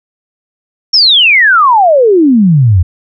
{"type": "exponential sweep", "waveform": "sine", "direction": "down", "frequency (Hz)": [5588, 82.41], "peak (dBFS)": -3, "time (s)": [0.93, 2.83], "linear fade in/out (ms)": 10, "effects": []}